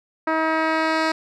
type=tone with low-pass filter sweep; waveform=10% pulse; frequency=318.9 Hz; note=D#4; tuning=43 cents sharp; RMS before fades=-21 dBFS; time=0.27-1.12 s; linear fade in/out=5 ms; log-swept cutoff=1600 to 5000 Hz; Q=0.94; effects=none